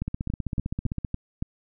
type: two click trains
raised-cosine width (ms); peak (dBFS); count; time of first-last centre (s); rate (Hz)
5; -16 / -15; 16 / 6; 0.08-1.048 / 0.02-1.424; 15.5 / 3.56
effects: none